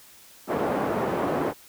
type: band-pass noise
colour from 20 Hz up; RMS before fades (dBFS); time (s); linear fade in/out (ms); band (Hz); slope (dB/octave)
pink; -26; 0.47-1.54; 50; 260 to 910; 12
effects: white hiss -51 dBFS RMS until 1.68 s